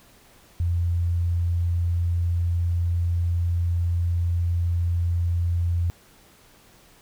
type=tone; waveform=sine; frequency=86.2 Hz; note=F2; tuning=22 cents flat; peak=-20 dBFS; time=0.6-5.9 s; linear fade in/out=0 ms; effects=pink hiss -54 dBFS RMS until 7.01 s